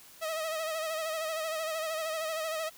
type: tone with vibrato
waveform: sawtooth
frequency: 637 Hz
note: D#5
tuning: 41 cents sharp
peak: -28 dBFS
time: 0.21-2.7 s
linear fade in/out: 20 ms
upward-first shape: sine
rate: 13 Hz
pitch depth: 51 cents each way
effects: white hiss -54 dBFS RMS until 2.77 s